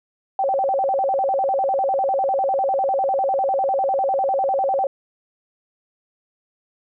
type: tone with vibrato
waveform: sine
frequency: 652 Hz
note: E5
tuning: 19 cents flat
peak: -17 dBFS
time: 0.39-4.87 s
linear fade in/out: 2 ms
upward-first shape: square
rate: 10 Hz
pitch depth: 300 cents each way
effects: none